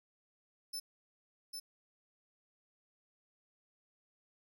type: tone with echo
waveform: sawtooth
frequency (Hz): 5274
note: E8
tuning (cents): 0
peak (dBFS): -36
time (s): 0.73-0.8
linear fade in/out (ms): 10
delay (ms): 800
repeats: 1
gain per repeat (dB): -3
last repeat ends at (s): 1.6
effects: none